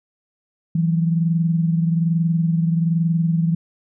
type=tone pair together; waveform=sine; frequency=164.81 / 185.99 Hz; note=E3 / F#3; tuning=0 / +9 cents; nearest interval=major second; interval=209 cents; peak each=-16 / -25 dBFS; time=0.75-3.55 s; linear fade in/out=5 ms; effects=none